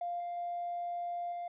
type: tone with level steps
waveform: triangle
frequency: 698.5 Hz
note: F5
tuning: in tune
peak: -30 / -33 / -31 / -34 dBFS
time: 0.01-1.48 s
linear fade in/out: 5 ms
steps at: 0.2 / 0.37 / 1.32 s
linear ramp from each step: 2 ms
effects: tanh soft clip ceiling -32 dBFS + resampled to 8000 Hz